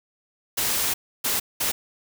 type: noise bursts at uneven times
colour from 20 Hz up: white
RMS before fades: -24 dBFS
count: 3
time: 0.57-0.94 / 1.24-1.4 / 1.6-1.72 s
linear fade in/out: 10 ms
effects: none